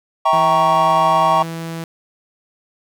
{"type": "chord", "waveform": "triangle", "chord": "E diminished seventh", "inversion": "none", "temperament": "equal with one note detuned", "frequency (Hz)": [647.9, 784, 932.3, 1108.7], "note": ["E5", "G5", "Bb5", "Db6"], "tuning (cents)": [-30, 0, 0, 0], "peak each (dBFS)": [-17, -16, -15, -14], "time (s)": [0.25, 1.43], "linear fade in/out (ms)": 10}
{"type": "tone", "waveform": "sawtooth", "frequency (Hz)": 164.81, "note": "E3", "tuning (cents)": 0, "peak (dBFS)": -21, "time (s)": [0.33, 1.84], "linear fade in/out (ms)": 2}
{"effects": []}